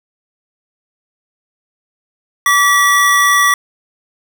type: tone pair together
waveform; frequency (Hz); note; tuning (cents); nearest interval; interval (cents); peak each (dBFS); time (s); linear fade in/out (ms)
square; 1152 / 1941; D6 / B6; -34 / -31; major sixth; 903; -12; 2.46-3.54; 2
effects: none